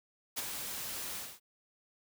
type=noise with ADSR envelope; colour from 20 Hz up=white; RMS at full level=-34 dBFS; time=0.36-1.4 s; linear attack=23 ms; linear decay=27 ms; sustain=-6 dB; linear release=240 ms; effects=none